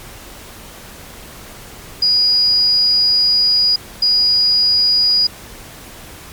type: tone bursts at uneven times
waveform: sine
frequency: 4900 Hz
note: D#8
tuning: 27 cents flat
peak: -10 dBFS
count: 2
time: 2.02-3.76 / 4.02-5.27 s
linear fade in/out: 5 ms
effects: pink hiss -36 dBFS RMS until 6.32 s + MP3 96 kbps